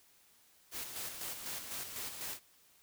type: noise with tremolo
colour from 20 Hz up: white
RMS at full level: -41 dBFS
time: 0.71-2.4 s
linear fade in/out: 50 ms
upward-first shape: square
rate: 4 Hz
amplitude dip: 45%
effects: white hiss -66 dBFS RMS until 2.82 s